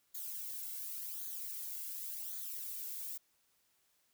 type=noise with flanger; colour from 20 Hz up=violet; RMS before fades=-43 dBFS; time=0.14-3.18 s; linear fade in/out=10 ms; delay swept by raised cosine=0.37 to 1.67 ms; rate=0.9 Hz; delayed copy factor=-0.6; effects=white hiss -75 dBFS RMS until 4.13 s